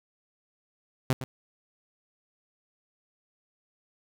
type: tone with echo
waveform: sawtooth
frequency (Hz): 130.3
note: C3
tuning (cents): -7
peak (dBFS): -18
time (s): 1.1-1.13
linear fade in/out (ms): 0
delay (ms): 110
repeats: 1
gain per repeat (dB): -11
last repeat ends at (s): 1.24
effects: none